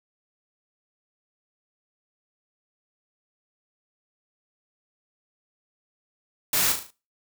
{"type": "noise with echo", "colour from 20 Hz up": "white", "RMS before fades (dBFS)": -23, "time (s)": [6.53, 6.72], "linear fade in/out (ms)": 2, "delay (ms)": 37, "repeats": 5, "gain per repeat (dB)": -6, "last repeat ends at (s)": 6.905, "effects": ["noise-tail reverb RT60 0.3 s tail -19 dB re dry"]}